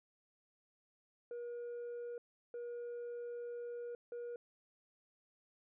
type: tone bursts at uneven times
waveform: sine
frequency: 478.2 Hz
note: A#4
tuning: 44 cents sharp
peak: -39 dBFS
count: 3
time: 1.31-2.18 / 2.54-3.95 / 4.12-4.36 s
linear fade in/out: 2 ms
effects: tanh soft clip ceiling -41 dBFS